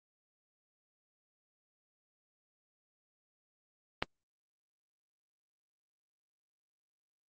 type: click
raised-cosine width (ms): 0.3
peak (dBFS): -12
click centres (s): 4.025
effects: Opus 24 kbps